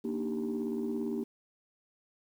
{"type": "chord", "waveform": "sine", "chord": "Eb major seventh", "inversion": "second", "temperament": "equal", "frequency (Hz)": [233.1, 293.7, 311.1, 392], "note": ["Bb3", "D4", "Eb4", "G4"], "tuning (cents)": [0, 0, 0, 0], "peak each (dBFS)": [-33, -38, -38, -35], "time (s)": [0.04, 1.24], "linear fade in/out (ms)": 10, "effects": ["tanh soft clip ceiling -26 dBFS", "10-bit"]}